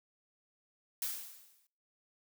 blue noise with exponential decay, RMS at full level -34 dBFS, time 1.02-1.67 s, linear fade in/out 2 ms, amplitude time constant 140 ms, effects noise-tail reverb RT60 0.6 s tail -25 dB re dry

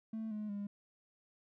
triangle tone with pitch steps, 221.3 / 211.9 / 202.9 Hz, A3 / G#3 / G#3, +10 / +35 / -40 cents, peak -35 dBFS, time 0.13-0.67 s, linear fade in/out 5 ms, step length 180 ms, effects tanh soft clip ceiling -33 dBFS

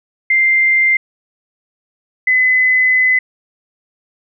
sine tone pair in turn, 2093 / 2020 Hz, C7 / B6, 0 / +39 cents, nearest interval minor second, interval 61 cents, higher first, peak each -9 dBFS, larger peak neither, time 0.3-0.97 / 2.27-3.19 s, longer second, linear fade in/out 5 ms, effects none

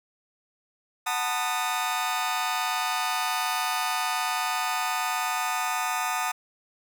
sawtooth chord, B dominant seventh, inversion second, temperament just, 740.8 / 889 / 987.8 / 1234.7 Hz, F#5 / A5 / B5 / D#6, +2 / +18 / 0 / -14 cents, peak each -27 / -27 / -32 / -26 dBFS, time 1.06-6.32 s, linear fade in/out 10 ms, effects none

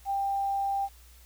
sine tone with quantisation, 791 Hz, G5, 15 cents sharp, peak -26 dBFS, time 0.05-0.89 s, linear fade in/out 50 ms, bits 9, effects added 60 Hz sine -52 dBFS peak until 1.25 s + white hiss -58 dBFS RMS until 1.25 s

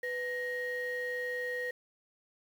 sine tone pair together, 496.6 / 1875 Hz, B4 / A#6, +9 / +10 cents, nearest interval octave + major seventh, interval 2301 cents, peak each -35 / -34 dBFS, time 0.03-1.71 s, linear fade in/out 5 ms, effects tanh soft clip ceiling -28 dBFS + 9-bit

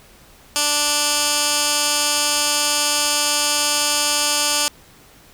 15% pulse tone with band-pass filter, 293.7 Hz, D4, in tune, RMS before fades -19 dBFS, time 0.56-4.68 s, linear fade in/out 0 ms, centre 7000 Hz, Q 0.98, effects pink hiss -48 dBFS RMS until 5.33 s

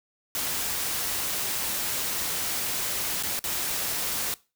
white noise with dropouts, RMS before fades -29 dBFS, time 0.35-4.34 s, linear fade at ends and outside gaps 1 ms, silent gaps 3.227-3.234 / 3.392-3.44 s, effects noise-tail reverb RT60 0.3 s tail -21 dB re dry

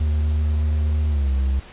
triangle tone with pitch glide, 75.7 to 66.67 Hz, D#2 to C2, -47 to +33 cents, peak -15 dBFS, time 0-1.6 s, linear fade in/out 10 ms, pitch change -220 cents, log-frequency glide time 1.08-1.32 s, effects pink hiss -43 dBFS RMS until 1.72 s + resampled to 8000 Hz

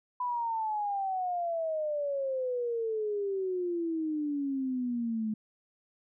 sine exponential sweep, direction down, 1000 to 213.4 Hz, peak -29 dBFS, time 0.2-5.34 s, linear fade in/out 5 ms, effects none

